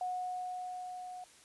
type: tone with level ramp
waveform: sine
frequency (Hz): 730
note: F#5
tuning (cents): -24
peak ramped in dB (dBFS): -33 to -43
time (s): 0.01-1.24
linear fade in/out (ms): 2
effects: white hiss -60 dBFS RMS until 1.44 s + resampled to 24000 Hz